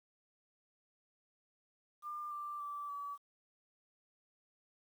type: tone with pitch steps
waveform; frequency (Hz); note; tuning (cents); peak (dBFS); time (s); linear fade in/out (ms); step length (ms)
sine; 1198 / 1180.1 / 1162.6 / 1145.2; D6 / D6 / D6 / D6; +34 / +8 / -18 / -44; -40; 2.02-3.18; 50; 290
effects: 11-bit